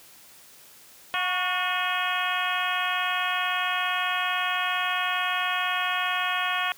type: harmonic tone with a mistuned harmonic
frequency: 362.3 Hz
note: F#4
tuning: 36 cents flat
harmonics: 2 / 3 / 4 / 5 / 6 / 7 / 8 / 9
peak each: -32 / -30 / -31 / -32 / -36 / -31 / -35 / -34 dBFS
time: 1.14-6.72 s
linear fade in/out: 0 ms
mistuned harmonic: 3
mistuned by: +42 cents
effects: white hiss -51 dBFS RMS until 6.77 s + high-pass 80 Hz 12 dB/octave

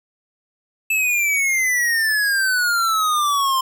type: exponential sweep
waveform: square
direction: down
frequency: 2637 to 1040 Hz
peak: -17 dBFS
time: 0.9-3.61 s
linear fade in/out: 5 ms
effects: none

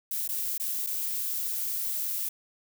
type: noise with dropouts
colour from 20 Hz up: violet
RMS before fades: -31 dBFS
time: 0.11-2.29 s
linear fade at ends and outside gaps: 5 ms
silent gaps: 0.278-0.289 / 0.579-0.598 / 0.865-0.87 s
effects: none

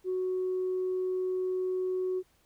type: tone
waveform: sine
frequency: 370 Hz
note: F#4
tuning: in tune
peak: -27 dBFS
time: 0.04-2.23 s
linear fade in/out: 50 ms
effects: tanh soft clip ceiling -24 dBFS + pink hiss -68 dBFS RMS until 2.45 s

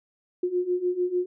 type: beating tone pair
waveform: sine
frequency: 355.1 / 361.8 Hz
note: F4 / F#4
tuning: +29 / -39 cents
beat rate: 6.7 Hz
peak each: -28 / -25 dBFS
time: 0.43-1.26 s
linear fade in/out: 5 ms
effects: none

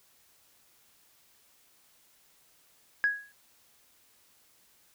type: tone with exponential decay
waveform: sine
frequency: 1661.2 Hz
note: G#6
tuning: in tune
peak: -19 dBFS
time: 3.04-3.32 s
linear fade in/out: 0 ms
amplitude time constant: 59 ms
effects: tanh soft clip ceiling -16 dBFS + white hiss -64 dBFS RMS until 4.94 s

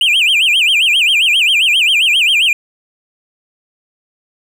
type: tone with vibrato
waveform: triangle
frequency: 2769 Hz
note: F7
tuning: 15 cents flat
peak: -7 dBFS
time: 0.01-2.53 s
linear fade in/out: 2 ms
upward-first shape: sine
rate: 7.5 Hz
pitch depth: 270 cents each way
effects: none

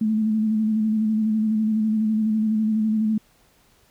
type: tone with vibrato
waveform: sine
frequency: 217.3 Hz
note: A3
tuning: 21 cents flat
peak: -18 dBFS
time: 0.01-3.18 s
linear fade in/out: 5 ms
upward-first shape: square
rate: 12 Hz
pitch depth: 27 cents each way
effects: pink hiss -59 dBFS RMS until 3.9 s

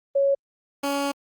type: tone pair in turn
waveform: sine / 15% pulse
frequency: 554.4 / 280.9 Hz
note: C#5 / C#4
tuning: 0 / +23 cents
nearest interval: octave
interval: 1177 cents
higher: first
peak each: -17 dBFS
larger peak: neither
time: 0.15-0.35 / 0.83-1.12 s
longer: second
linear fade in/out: 10 ms
effects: Opus 24 kbps

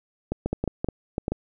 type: clicks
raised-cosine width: 2 ms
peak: -12 dBFS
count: 10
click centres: 0.32 / 0.46 / 0.53 / 0.64 / 0.677 / 0.845 / 0.887 / 1.181 / 1.281 / 1.32 s
effects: none

